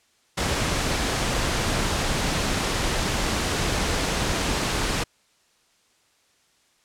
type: noise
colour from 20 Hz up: pink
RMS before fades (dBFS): -24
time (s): 0.37-5.04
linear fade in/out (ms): 10
effects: white hiss -63 dBFS RMS until 6.84 s + low-pass 8000 Hz 12 dB/octave